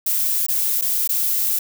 violet noise with dropouts, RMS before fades -20 dBFS, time 0.06-1.59 s, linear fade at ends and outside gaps 5 ms, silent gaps 0.465-0.484 / 0.813-0.82 / 1.076-1.091 s, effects none

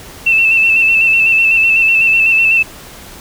sine tone with vibrato, 2663 Hz, E7, 17 cents sharp, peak -7 dBFS, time 0.26-2.63 s, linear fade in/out 10 ms, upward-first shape square, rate 8 Hz, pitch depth 28 cents each way, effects pink hiss -34 dBFS RMS until 3.2 s

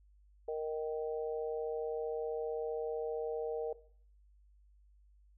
harmonic tone, 155.4 Hz, D#3, 2 cents flat, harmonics 3 / 4 / 5, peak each -35 / -42 / -46 dBFS, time 0.48-3.73 s, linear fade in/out 5 ms, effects noise-tail reverb RT60 0.5 s tail -17 dB re dry + added 50 Hz sine -61 dBFS peak until 5.37 s

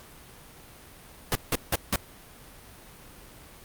pink noise bursts, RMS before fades -24 dBFS, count 4, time 1.32-1.958 s, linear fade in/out 0 ms, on 32 ms, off 170 ms, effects pink hiss -49 dBFS RMS until 3.64 s + Opus 48 kbps

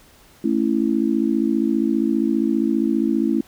sine chord, A major, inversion none, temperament just, 220 / 275 / 330 Hz, A3 / C#4 / E4, 0 / -14 / +2 cents, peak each -21 dBFS, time 0.44-3.41 s, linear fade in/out 5 ms, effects pink hiss -51 dBFS RMS until 3.47 s

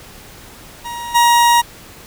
40% pulse tone with level steps, 947 Hz, A#5, 27 cents sharp, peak -24 / -8 dBFS, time 0.84-1.62 s, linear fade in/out 20 ms, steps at 1.14 s, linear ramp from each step 20 ms, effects pink hiss -39 dBFS RMS until 2.06 s

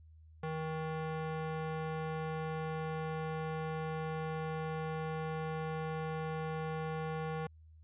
square tone with band-pass filter, 158.4 Hz, D#3, 31 cents sharp, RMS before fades -38 dBFS, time 0.43-7.47 s, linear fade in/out 5 ms, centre 750 Hz, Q 0.53, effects added 79 Hz sine -55 dBFS peak until 7.83 s + resampled to 8000 Hz

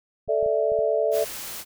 clicks, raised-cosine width 5 ms, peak -32 dBFS, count 5, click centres 0.278 / 0.428 / 0.462 / 0.719 / 0.79 s
sine chord, A suspended fourth, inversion none, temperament equal, 440 / 587.3 / 659.3 Hz, A4 / D5 / E5, 0 / 0 / 0 cents, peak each -24 dBFS, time 0.28-1.25 s, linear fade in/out 20 ms
white noise, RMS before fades -35 dBFS, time 1.11-1.65 s, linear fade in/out 50 ms
effects none

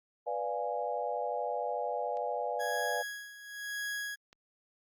sine chord, B diminished seventh, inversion none, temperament equal, 493.9 / 587.3 / 698.5 / 830.6 Hz, B4 / D5 / F5 / Ab5, 0 / 0 / 0 / 0 cents, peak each -37 dBFS, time 0.26-3.03 s, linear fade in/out 20 ms
clicks, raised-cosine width 0.2 ms, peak -38 dBFS, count 2, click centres 2.171 / 4.329 s
40% pulse tone with tremolo, 1661 Hz, G#6, in tune, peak -33 dBFS, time 2.59-4.16 s, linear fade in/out 20 ms, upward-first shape sine, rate 0.96 Hz, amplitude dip 80%
effects Opus 48 kbps

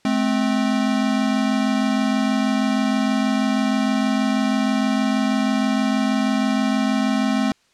square tone pair together, 214.7 / 261 Hz, A3 / C4, -42 / -4 cents, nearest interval minor third, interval 338 cents, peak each -21 dBFS, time 0.05-7.52 s, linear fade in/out 2 ms, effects white hiss -60 dBFS RMS until 7.73 s + low-pass 6000 Hz 12 dB/octave

